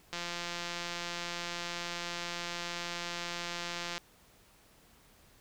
click train, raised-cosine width 0.2 ms, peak -20 dBFS, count 667, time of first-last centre 0.13-3.98 s, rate 173 Hz, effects pink hiss -62 dBFS RMS until 5.4 s

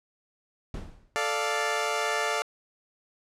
brown noise with exponential decay, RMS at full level -32 dBFS, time 0.74-1.18 s, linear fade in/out 2 ms, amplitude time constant 95 ms
15% pulse chord, D minor, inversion second, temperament equal, 440 / 587.3 / 698.5 Hz, A4 / D5 / F5, 0 / 0 / 0 cents, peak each -24 dBFS, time 1.16-2.42 s, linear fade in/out 0 ms
effects low-pass 9000 Hz 12 dB/octave

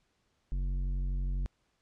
sine tone with tanh clipping, 46.09 Hz, F#1, 6 cents flat, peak -31 dBFS, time 0.52-1.46 s, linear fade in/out 0 ms, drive 10 dB, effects pink hiss -75 dBFS RMS until 1.81 s + low-pass 7000 Hz 12 dB/octave

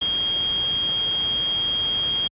sine tone in noise, 3242 Hz, G#7, 42 cents flat, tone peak -20 dBFS, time 0.01-2.28 s, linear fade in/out 10 ms, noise pink, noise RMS -35 dBFS, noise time 0.01-2.28 s, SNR +12 dB, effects high-pass 60 Hz 12 dB/octave + resampled to 8000 Hz

